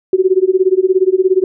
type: tone with tremolo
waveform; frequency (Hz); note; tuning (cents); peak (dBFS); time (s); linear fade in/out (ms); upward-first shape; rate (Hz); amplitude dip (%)
sine; 375.1; F#4; +24; -5; 0.13-1.44; 2; sine; 17; 95
effects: none